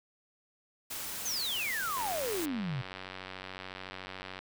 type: noise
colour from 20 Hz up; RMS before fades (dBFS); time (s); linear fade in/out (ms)
white; -39; 0.9-2.46; 10
type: exponential sweep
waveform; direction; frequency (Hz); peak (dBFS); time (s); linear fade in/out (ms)
sine; down; 6570 to 120; -32; 1.25-2.82; 10
type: click train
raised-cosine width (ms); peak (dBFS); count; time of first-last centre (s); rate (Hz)
0.3; -25; 228; 1.97-4.39; 93.8
effects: none